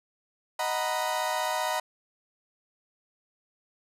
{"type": "chord", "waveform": "35% pulse", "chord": "B major seventh", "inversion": "first", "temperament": "equal", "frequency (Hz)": [622.3, 740, 932.3, 987.8], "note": ["D#5", "F#5", "A#5", "B5"], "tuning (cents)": [0, 0, 0, 0], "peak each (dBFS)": -31, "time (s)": [0.59, 1.8], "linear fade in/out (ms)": 5, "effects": ["resampled to 32000 Hz"]}